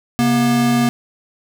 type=tone pair together; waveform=square; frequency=134.25 / 239.2 Hz; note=C3 / A#3; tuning=+45 / +45 cents; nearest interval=minor seventh; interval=1000 cents; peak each=-22 / -14 dBFS; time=0.19-0.89 s; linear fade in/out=0 ms; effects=none